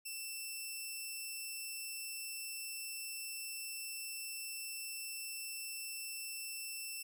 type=tone; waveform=10% pulse; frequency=2675 Hz; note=E7; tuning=25 cents sharp; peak=-33 dBFS; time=0.05-7.03 s; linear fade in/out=10 ms; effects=none